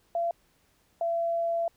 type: tone pair in turn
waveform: sine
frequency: 681 / 674.7 Hz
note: F5 / E5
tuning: -44 / +40 cents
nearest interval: unison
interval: 16 cents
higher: first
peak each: -25 dBFS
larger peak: neither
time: 0.15-0.31 / 1.01-1.68 s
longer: second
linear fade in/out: 2 ms
effects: pink hiss -67 dBFS RMS until 1.76 s